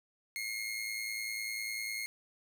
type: tone with amplitude modulation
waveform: sawtooth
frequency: 2148 Hz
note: C7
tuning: 45 cents sharp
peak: -30 dBFS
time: 0.36-2.06 s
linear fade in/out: 0 ms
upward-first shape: sine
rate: 110 Hz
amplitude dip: 55%
effects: none